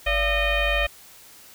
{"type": "tone with frequency modulation", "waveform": "sine", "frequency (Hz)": 1208, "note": "D6", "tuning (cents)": 48, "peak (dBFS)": -19, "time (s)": [0.06, 0.87], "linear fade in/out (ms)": 10, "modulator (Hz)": 629, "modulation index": 2.8, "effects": ["white hiss -48 dBFS RMS until 1.54 s"]}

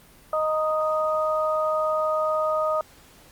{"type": "harmonic tone", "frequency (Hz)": 311.1, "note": "D#4", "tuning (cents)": 0, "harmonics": [2, 3, 4], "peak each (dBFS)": [-23, -34, -25], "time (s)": [0.33, 2.81], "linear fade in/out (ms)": 2, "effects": ["pink hiss -52 dBFS RMS until 3.31 s", "Opus 32 kbps"]}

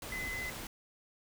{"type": "tone in noise", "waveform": "sine", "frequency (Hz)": 2029, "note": "B6", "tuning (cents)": 46, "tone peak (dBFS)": -37, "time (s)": [0.12, 0.5], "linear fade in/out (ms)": 2, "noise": "pink", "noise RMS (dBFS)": -43, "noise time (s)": [0.02, 0.67], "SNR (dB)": 3, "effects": []}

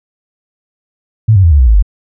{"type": "tone with pitch steps", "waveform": "sine", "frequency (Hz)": [110, 95.76, 83.36, 72.57, 63.18, 55, 47.88], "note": ["A2", "G2", "E2", "D2", "B1", "A1", "G1"], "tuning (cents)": [0, -40, 20, -20, 40, 0, -40], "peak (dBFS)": -3, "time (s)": [1.28, 1.826], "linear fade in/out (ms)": 10, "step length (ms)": 78, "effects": []}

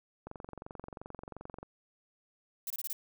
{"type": "click train", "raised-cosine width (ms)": 1, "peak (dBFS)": -29, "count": 32, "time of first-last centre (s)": [0.27, 1.63], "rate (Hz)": 22.8}
{"type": "noise bursts", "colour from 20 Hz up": "violet", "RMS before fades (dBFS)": -37, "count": 5, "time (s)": [2.67, 2.93], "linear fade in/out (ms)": 2, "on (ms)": 32, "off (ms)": 25}
{"effects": []}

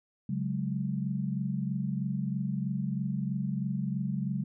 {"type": "chord", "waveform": "sine", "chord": "C# suspended fourth", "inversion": "none", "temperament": "just", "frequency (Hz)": [138.59, 184.79, 207.9], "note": ["C#3", "F#3", "G#3"], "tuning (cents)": [0, -2, 2], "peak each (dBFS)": [-33, -33, -34], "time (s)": [0.29, 4.44], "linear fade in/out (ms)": 5, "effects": []}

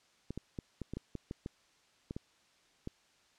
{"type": "clicks", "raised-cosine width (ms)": 3, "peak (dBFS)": -26, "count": 12, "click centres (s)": [0.306, 0.376, 0.588, 0.817, 0.936, 0.97, 1.153, 1.311, 1.461, 2.109, 2.165, 2.874], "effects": ["white hiss -68 dBFS RMS until 3.38 s", "low-pass 6000 Hz 12 dB/octave"]}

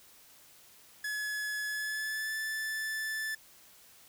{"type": "tone with pitch glide", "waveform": "45% pulse", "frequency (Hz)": [1701, 1752.9], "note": ["G#6", "A6"], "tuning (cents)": [41, -7], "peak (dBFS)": -33, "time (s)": [1.04, 3.35], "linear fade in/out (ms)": 5, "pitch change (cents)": 52, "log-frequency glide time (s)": [1.67, 2.35], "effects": ["white hiss -58 dBFS RMS until 4.08 s"]}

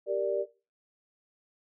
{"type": "chord", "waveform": "sine", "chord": "G minor", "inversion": "none", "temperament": "equal", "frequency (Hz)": [392, 466.2, 587.3], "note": ["G4", "Bb4", "D5"], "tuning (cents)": [0, 0, 0], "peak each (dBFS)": [-32, -32, -29], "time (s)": [0.06, 0.46], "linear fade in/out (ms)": 50, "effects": ["noise-tail reverb RT60 0.3 s tail -17 dB re dry"]}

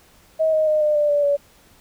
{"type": "tone with pitch steps", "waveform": "sine", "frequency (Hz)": [636, 624.7, 613.6, 602.7, 592, 581.5, 571.2], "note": ["D#5", "D#5", "D#5", "D5", "D5", "D5", "D5"], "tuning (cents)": [38, 7, -24, 45, 14, -17, -48], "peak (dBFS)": -15, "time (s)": [0.39, 1.37], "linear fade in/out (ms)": 20, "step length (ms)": 140, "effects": ["pink hiss -53 dBFS RMS until 1.8 s"]}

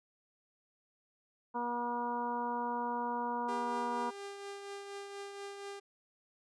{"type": "harmonic tone", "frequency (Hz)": 240, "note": "B3", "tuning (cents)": -49, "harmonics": [1, 2, 3, 4, 5, 6], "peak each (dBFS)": [-41, -42, -44, -35, -46, -49], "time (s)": [1.54, 4.11], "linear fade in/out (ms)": 20}
{"type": "tone with tremolo", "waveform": "sawtooth", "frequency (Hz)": 400, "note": "G4", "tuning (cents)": 35, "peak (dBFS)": -37, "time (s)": [3.48, 5.8], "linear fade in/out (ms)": 10, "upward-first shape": "triangle", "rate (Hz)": 4.2, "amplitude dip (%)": 45}
{"effects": ["resampled to 22050 Hz"]}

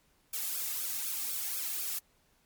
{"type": "noise with flanger", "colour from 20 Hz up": "blue", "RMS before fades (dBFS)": -35, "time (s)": [0.33, 1.99], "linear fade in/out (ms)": 5, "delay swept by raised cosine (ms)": [1, 2.1], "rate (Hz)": 4, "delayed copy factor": -0.95, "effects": ["pink hiss -69 dBFS RMS until 2.45 s", "MP3 96 kbps"]}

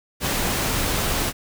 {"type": "noise", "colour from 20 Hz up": "pink", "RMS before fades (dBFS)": -23, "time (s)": [0.2, 1.33], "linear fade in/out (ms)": 50, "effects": []}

